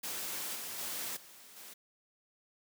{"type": "noise with level steps", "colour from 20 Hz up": "white", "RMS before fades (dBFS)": [-39, -42, -39, -55, -50], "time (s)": [0.03, 1.74], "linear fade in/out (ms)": 10, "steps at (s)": [0.55, 0.78, 1.16, 1.56], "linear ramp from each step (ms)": 10, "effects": ["high-pass 150 Hz 12 dB/octave"]}